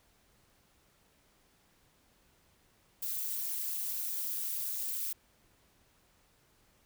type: noise with amplitude modulation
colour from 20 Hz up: violet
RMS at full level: -32 dBFS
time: 3.02-5.13 s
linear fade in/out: 5 ms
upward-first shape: sine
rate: 214 Hz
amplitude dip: 90%
effects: pink hiss -68 dBFS RMS until 6.85 s